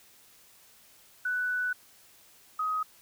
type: tone pair in turn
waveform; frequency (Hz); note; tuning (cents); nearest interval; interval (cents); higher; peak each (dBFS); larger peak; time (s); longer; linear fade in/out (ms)
sine; 1488 / 1259.6; F#6 / D#6; +9 / +21; minor third; 288; first; -27; neither; 1.25-1.73 / 2.59-2.83; first; 5
effects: white hiss -58 dBFS RMS until 3.01 s